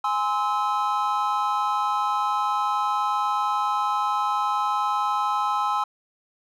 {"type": "chord", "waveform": "triangle", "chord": "Ab augmented", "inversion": "none", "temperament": "just", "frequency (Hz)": [830.6, 1038.3, 1297.8], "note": ["Ab5", "C6", "E6"], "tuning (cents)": [0, -14, -27], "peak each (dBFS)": -24, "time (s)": [0.04, 5.84], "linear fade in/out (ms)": 5, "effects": []}